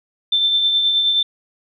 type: tone with tremolo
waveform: sine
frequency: 3552 Hz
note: A7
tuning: 16 cents sharp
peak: -12 dBFS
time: 0.32-1.23 s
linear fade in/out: 5 ms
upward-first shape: triangle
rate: 9.5 Hz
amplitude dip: 40%
effects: none